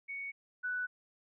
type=tone pair in turn; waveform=sine; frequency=2227 / 1486.3 Hz; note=C#7 / F#6; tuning=+7 / +7 cents; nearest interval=perfect fifth; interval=700 cents; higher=first; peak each=-38 / -33 dBFS; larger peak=second; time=0.08-0.32 / 0.63-0.87 s; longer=neither; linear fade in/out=20 ms; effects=none